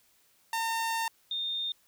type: tone pair in turn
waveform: sawtooth / sine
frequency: 909 / 3644 Hz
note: A#5 / A#7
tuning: -44 / -40 cents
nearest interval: 2 octaves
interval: 2404 cents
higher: second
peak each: -25 / -30 dBFS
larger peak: first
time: 0.53-1.08 / 1.31-1.72 s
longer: first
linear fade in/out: 2 ms
effects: white hiss -66 dBFS RMS until 1.87 s